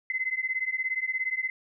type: beating tone pair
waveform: sine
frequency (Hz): 2041 / 2058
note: C7 / C7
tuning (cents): -44 / -29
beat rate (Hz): 17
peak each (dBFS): -30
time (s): 0.1-1.5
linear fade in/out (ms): 2
effects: none